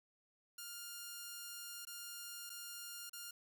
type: tone with dropouts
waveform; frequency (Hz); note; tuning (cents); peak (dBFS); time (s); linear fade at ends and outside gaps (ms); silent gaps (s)
5% pulse; 1408; F6; +14; -35; 0.58-3.31; 5; 1.852-1.87 / 2.496-2.5 / 3.096-3.131
effects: 12-bit